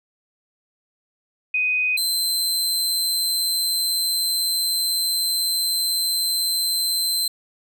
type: tone pair in turn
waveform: sine / sawtooth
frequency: 2499 / 4094 Hz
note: D#7 / C8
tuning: +7 / -38 cents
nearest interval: major sixth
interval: 855 cents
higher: second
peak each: -18 / -17 dBFS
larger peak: second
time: 1.54-1.97 / 1.97-7.28 s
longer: second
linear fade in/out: 5 ms
effects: none